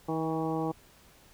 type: harmonic tone with a mistuned harmonic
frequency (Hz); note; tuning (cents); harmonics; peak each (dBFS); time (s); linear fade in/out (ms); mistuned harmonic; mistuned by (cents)
160; D#3; +49; 1 / 2 / 3 / 4 / 5 / 6 / 7; -35 / -32 / -35 / -41 / -36 / -43 / -42; 0.08-0.72; 10; 5; +18
effects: pink hiss -58 dBFS RMS until 1.33 s